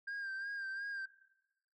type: tone with vibrato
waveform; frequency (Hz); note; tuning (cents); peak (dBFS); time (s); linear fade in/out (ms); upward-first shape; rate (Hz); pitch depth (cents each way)
sine; 1596; G6; +31; -36; 0.07-1.06; 10; sine; 2.8; 44
effects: noise-tail reverb RT60 1.0 s tail -21 dB re dry + tanh soft clip ceiling -38 dBFS